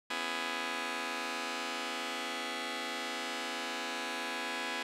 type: chord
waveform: 5% pulse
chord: C# minor seventh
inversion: third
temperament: just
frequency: 249.5 / 277.2 / 332.6 / 415.8 Hz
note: B3 / C#4 / E4 / G#4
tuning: +18 / 0 / +16 / +2 cents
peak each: -28 / -32 / -29 / -31 dBFS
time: 0.1-4.83 s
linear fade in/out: 5 ms
effects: low-pass 8000 Hz 12 dB/octave